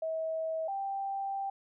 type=tone pair in turn; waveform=sine; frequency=643 / 785.7 Hz; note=E5 / G5; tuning=-43 / +4 cents; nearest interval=minor third; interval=347 cents; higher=second; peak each=-31 / -32 dBFS; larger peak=first; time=0.02-0.68 / 0.68-1.5 s; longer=second; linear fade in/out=5 ms; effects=none